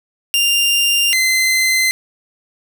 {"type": "tone pair in turn", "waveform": "sawtooth", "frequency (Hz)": [2794, 2062], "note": ["F7", "C7"], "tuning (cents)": [0, -26], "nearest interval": "perfect fourth", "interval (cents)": 526, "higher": "first", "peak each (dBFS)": -9, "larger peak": "neither", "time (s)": [[0.34, 1.13], [1.13, 1.91]], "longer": "first", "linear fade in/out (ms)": 0, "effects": ["7-bit"]}